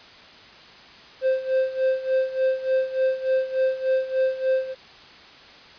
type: tone with tremolo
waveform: triangle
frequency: 523.3 Hz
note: C5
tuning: in tune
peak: -15 dBFS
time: 1.21-4.75 s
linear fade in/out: 50 ms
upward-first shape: sine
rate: 3.4 Hz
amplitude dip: 80%
effects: white hiss -46 dBFS RMS until 5.78 s + resampled to 11025 Hz